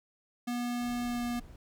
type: tone with pitch glide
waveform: square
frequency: 242.1 to 240.3 Hz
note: B3 to B3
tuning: -34 to -47 cents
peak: -32 dBFS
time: 0.47-1.4 s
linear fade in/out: 10 ms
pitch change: -13 cents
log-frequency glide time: 1.03-1.23 s
type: noise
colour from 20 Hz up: brown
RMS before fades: -49 dBFS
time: 0.81-1.56 s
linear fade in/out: 2 ms
effects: none